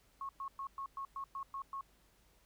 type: tone bursts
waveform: sine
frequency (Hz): 1093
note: C#6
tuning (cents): -25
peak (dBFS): -39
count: 9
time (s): 0.21-1.81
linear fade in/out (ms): 2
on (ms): 80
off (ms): 110
effects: added 50 Hz sine -70 dBFS peak until 2.45 s + pink hiss -70 dBFS RMS until 2.45 s